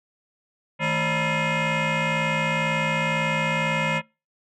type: tone with frequency modulation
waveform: sine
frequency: 981 Hz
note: B5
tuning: 12 cents flat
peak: -18 dBFS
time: 0.79-4.02 s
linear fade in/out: 50 ms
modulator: 380 Hz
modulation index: 4.4
effects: noise-tail reverb RT60 0.3 s tail -26 dB re dry + tanh soft clip ceiling -20 dBFS